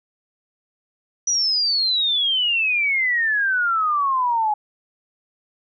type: exponential sweep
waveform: sine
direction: down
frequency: 5920 to 830.6 Hz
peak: -17 dBFS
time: 1.27-4.54 s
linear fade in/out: 5 ms
effects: none